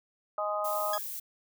harmonic tone, 207.7 Hz, G#3, in tune, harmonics 3 / 4 / 5 / 6, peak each -32 / -36 / -40 / -33 dBFS, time 0.38-0.98 s, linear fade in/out 2 ms
violet noise, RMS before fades -38 dBFS, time 0.64-1.2 s, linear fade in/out 10 ms
15% pulse tone with exponential decay, 1661.2 Hz, G#6, in tune, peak -24 dBFS, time 0.93-1.04 s, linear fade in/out 5 ms, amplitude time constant 23 ms
effects none

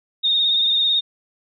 sine tone with vibrato, 3689 Hz, A#7, 19 cents flat, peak -15 dBFS, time 0.23-1.01 s, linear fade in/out 20 ms, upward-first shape sine, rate 18 Hz, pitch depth 39 cents each way, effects none

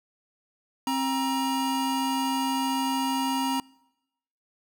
square tone pair together, 265.7 / 947 Hz, C4 / A#5, +27 / +27 cents, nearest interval octave + minor seventh, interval 2200 cents, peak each -28 dBFS, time 0.87-3.6 s, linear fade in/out 2 ms, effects noise-tail reverb RT60 0.9 s tail -25 dB re dry

